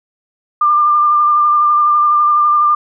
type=tone with vibrato; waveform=sine; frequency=1194 Hz; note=D6; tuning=28 cents sharp; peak=-8 dBFS; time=0.61-2.75 s; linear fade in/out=5 ms; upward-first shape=sine; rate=12 Hz; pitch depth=19 cents each way; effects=none